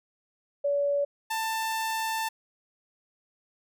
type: tone pair in turn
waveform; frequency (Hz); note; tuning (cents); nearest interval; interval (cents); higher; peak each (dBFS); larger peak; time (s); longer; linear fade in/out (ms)
sine / sawtooth; 570 / 889.3; C#5 / A5; +48 / +18; minor sixth; 770; second; -23 / -24; first; 0.64-1.05 / 1.3-2.29; second; 10
effects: none